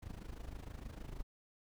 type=noise with amplitude modulation; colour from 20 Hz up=brown; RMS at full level=-43 dBFS; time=0.02-1.23 s; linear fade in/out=10 ms; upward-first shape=sine; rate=26.4 Hz; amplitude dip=80%; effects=none